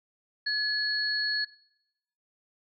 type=tone pair together; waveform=sine; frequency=1703 / 4354 Hz; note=G#6 / C#8; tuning=+43 / -32 cents; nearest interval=octave + major third; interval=1625 cents; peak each=-28 dBFS; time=0.46-1.45 s; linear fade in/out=10 ms; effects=noise-tail reverb RT60 0.8 s tail -20 dB re dry + MP3 96 kbps